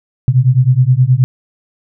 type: beating tone pair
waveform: sine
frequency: 123.1 / 132.6 Hz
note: B2 / C3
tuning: -5 / +23 cents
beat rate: 9.5 Hz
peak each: -10 dBFS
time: 0.28-1.24 s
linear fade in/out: 0 ms
effects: none